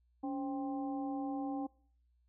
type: harmonic tone with a mistuned harmonic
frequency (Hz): 263.4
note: C4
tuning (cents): +12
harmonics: 1 / 2 / 3 / 4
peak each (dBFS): -36 / -48 / -42 / -54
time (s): 0.23-1.67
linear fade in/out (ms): 10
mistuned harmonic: 1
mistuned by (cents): +110
effects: noise-tail reverb RT60 0.5 s tail -23 dB re dry + added 60 Hz sine -69 dBFS peak until 2.28 s